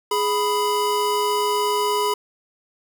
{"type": "tone pair together", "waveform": "square", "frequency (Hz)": [416.4, 990.4], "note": ["G#4", "B5"], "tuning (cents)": [5, 5], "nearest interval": "octave + minor third", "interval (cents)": 1500, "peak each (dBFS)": [-23, -22], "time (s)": [0.11, 2.14], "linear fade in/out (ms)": 5, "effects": []}